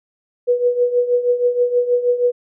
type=tone with tremolo; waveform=sine; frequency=488.7 Hz; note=B4; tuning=18 cents flat; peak=-10 dBFS; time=0.47-2.32 s; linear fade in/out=20 ms; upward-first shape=triangle; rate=6.3 Hz; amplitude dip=80%; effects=none